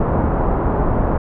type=low-pass noise; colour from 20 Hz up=pink; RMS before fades=-17 dBFS; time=0-1.18 s; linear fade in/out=5 ms; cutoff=1100 Hz; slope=24 dB/octave; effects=none